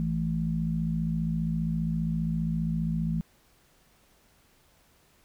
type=harmonic tone; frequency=55 Hz; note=A1; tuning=in tune; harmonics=1 / 3 / 4; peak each=-35 / -27 / -32 dBFS; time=0-3.21 s; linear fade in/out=0 ms; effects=pink hiss -63 dBFS RMS until 5.24 s